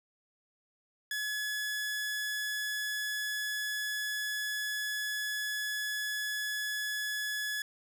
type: tone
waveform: sawtooth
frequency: 1700 Hz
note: G#6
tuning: 40 cents sharp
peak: -29 dBFS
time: 1.11-7.62 s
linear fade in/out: 2 ms
effects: none